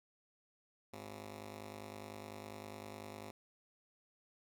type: ring-modulated tone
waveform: 10% pulse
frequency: 155.56 Hz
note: D#3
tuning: in tune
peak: -36 dBFS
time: 0.93-3.31 s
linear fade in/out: 5 ms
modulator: 52.8 Hz
effects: none